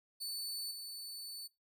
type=tone with level steps; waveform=sawtooth; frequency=4490 Hz; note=C#8; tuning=21 cents sharp; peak=-36 / -41 dBFS; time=0.2-1.48 s; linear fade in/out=20 ms; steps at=0.71 s; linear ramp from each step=5 ms; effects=noise-tail reverb RT60 0.2 s tail -21 dB re dry